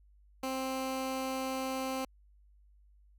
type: tone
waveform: 15% pulse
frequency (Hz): 263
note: C4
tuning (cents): +9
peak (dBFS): -27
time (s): 0.43-2.05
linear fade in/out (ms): 5
effects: added 50 Hz sine -59 dBFS peak until 3.18 s